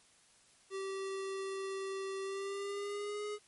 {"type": "tone with pitch glide", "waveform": "square", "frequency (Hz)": [387.4, 417.6], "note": ["G4", "G#4"], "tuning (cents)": [-20, 10], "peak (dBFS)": -38, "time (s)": [0.7, 3.39], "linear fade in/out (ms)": 50, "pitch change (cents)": 130, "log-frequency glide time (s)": [2.22, 3.25], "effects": ["white hiss -65 dBFS RMS until 3.47 s", "MP3 48 kbps"]}